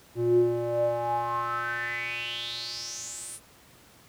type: tone with band-pass filter sweep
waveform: square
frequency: 118.3 Hz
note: A#2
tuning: 26 cents sharp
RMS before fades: -29 dBFS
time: 0.15-3.4 s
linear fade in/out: 50 ms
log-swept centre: 280 to 10000 Hz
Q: 7.2
effects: pink hiss -55 dBFS RMS until 4.08 s + high-pass 60 Hz 12 dB/octave